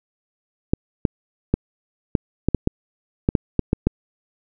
clicks, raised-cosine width 3 ms, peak -3 dBFS, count 12, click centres 0.735 / 1.052 / 1.54 / 2.152 / 2.486 / 2.547 / 2.674 / 3.289 / 3.352 / 3.593 / 3.731 / 3.87 s, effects none

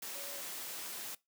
sine tone in noise, 563 Hz, C#5, 27 cents sharp, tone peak -50 dBFS, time 0.15-0.41 s, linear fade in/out 5 ms, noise white, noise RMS -43 dBFS, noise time 0.02-1.15 s, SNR -10 dB, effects noise-tail reverb RT60 0.2 s tail -21 dB re dry + high-pass 200 Hz 12 dB/octave

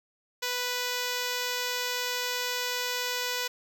5% pulse tone, 493.9 Hz, B4, in tune, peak -17 dBFS, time 0.42-3.48 s, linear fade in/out 10 ms, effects none

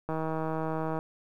click train, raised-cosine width 1 ms, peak -19 dBFS, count 144, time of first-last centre 0.09-0.989 s, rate 159 Hz, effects 10-bit

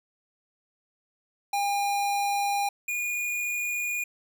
square tone pair in turn, 807 / 2439 Hz, G#5 / D#7, -50 / -35 cents, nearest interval octave + perfect fifth, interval 1915 cents, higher second, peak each -25 / -28 dBFS, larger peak first, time 1.53-2.69 / 2.88-4.04 s, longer neither, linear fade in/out 5 ms, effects none

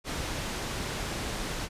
pink low-pass noise, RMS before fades -34 dBFS, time 0.04-1.69 s, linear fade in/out 50 ms, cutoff 8000 Hz, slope 12 dB/octave, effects resampled to 32000 Hz

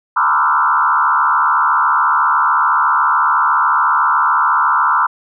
sine tone with frequency modulation, 1174.7 Hz, D6, in tune, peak -10 dBFS, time 0.16-5.07 s, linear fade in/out 10 ms, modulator 73.9 Hz, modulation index 3.4, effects none

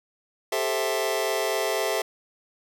sawtooth chord, A minor seventh, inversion third, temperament just, 396 / 440 / 528 / 660 Hz, G4 / A4 / C5 / E5, +18 / 0 / +16 / +2 cents, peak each -26 / -25 / -27 / -24 dBFS, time 0.52-2.02 s, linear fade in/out 5 ms, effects none

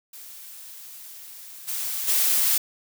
blue noise with level steps, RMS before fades -42 / -29 / -21 dBFS, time 0.13-2.58 s, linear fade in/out 5 ms, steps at 1.67 / 2.07 s, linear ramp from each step 20 ms, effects none

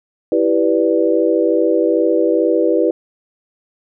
sine chord, E minor seventh, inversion none, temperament equal, 329.6 / 392 / 493.9 / 587.3 Hz, E4 / G4 / B4 / D5, 0 / 0 / 0 / 0 cents, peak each -16 / -18 / -16 / -20 dBFS, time 0.32-2.91 s, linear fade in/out 2 ms, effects none

